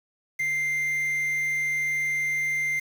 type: tone with quantisation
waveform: triangle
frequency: 2093 Hz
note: C7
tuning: in tune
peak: -22 dBFS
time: 0.39-2.8 s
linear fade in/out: 10 ms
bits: 7
effects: none